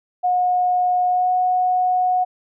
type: tone with pitch glide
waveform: sine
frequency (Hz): 724 to 732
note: F#5 to F#5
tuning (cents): -38 to -19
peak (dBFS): -15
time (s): 0.23-2.25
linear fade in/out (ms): 20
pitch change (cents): +19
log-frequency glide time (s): 1.08-1.31
effects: none